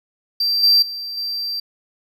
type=tone with level steps; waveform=triangle; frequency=4699 Hz; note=D8; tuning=in tune; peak=-15 / -9 / -25 / -21 dBFS; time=0.4-1.6 s; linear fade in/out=5 ms; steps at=0.63 / 0.82 / 1.17 s; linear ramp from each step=5 ms; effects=none